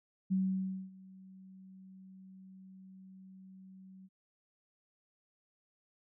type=tone with ADSR envelope; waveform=sine; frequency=189.2 Hz; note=F#3; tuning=39 cents sharp; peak=-27 dBFS; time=0.3-4.09 s; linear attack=22 ms; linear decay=580 ms; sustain=-24 dB; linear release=39 ms; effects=none